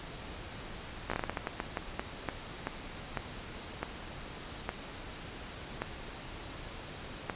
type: slowing click train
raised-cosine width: 0.5 ms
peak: -17 dBFS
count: 19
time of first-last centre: 1.1-7.298 s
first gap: 15 ms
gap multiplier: 1.31
effects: pink hiss -44 dBFS RMS until 7.35 s + resampled to 8000 Hz